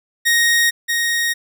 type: tone pair in turn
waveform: sawtooth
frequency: 1869 / 1869 Hz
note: A#6 / A#6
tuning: +4 / +4 cents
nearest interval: unison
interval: 0 cents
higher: neither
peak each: -9 / -13 dBFS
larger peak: first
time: 0.25-0.71 / 0.88-1.34 s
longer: neither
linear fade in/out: 20 ms
effects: none